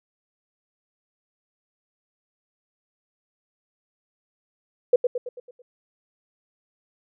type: tone with echo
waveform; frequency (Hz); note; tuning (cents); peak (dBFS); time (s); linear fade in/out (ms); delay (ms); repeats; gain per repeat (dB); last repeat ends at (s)
sine; 492.7; B4; -4; -11; 4.93-4.96; 5; 110; 6; -6; 5.62
effects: none